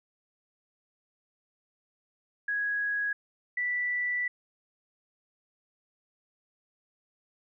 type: tone pair in turn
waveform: sine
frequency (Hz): 1661.2 / 1968.3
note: G#6 / B6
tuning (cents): 0 / -6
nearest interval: minor third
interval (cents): 294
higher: second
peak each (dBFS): -27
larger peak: neither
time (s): 2.48-3.13 / 3.57-4.28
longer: second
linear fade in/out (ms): 5
effects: none